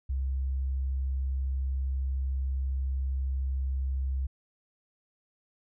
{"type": "tone", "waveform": "sine", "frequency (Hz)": 66.4, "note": "C2", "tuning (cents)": 26, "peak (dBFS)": -27, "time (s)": [0.09, 4.27], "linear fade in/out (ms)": 10, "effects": []}